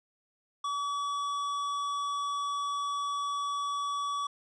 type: tone with tanh clipping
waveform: sine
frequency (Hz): 1141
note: C#6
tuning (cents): +50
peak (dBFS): -32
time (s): 0.64-4.27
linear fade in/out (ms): 5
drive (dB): 13
effects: resampled to 24000 Hz